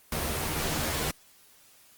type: noise with comb filter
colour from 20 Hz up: pink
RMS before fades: -30 dBFS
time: 0.12-1.11 s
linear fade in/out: 2 ms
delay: 13 ms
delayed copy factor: +0.6
effects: white hiss -58 dBFS RMS until 1.97 s + Opus 24 kbps